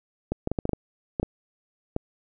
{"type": "clicks", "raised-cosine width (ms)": 2, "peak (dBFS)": -12, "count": 10, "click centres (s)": [0.32, 0.474, 0.516, 0.588, 0.654, 0.693, 0.733, 1.198, 1.23, 1.964], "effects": []}